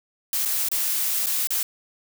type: noise with dropouts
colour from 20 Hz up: blue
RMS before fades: -24 dBFS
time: 0.33-1.63 s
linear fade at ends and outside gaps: 2 ms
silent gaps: 0.452-0.456 / 0.687-0.715 / 1.261-1.267 / 1.472-1.505 s
effects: none